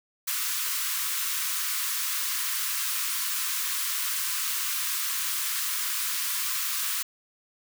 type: high-pass noise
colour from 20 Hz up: white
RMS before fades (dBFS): -29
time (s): 0.27-7.03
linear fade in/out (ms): 10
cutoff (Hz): 1000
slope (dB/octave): 96
effects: none